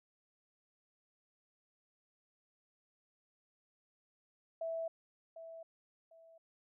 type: tone with echo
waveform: sine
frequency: 657 Hz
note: E5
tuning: 6 cents flat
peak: -36 dBFS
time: 4.61-4.88 s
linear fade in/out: 5 ms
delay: 750 ms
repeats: 2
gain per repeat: -11 dB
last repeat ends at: 6.38 s
effects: none